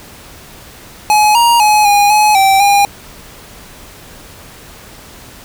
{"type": "tone with pitch steps", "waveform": "square", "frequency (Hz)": [845, 941, 845, 818, 846, 777, 808], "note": ["G#5", "A#5", "G#5", "G#5", "G#5", "G5", "G#5"], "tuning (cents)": [30, 16, 30, -26, 32, -16, -48], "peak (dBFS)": -7, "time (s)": [1.1, 2.85], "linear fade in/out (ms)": 0, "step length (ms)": 250, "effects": ["pink hiss -36 dBFS RMS until 5.44 s"]}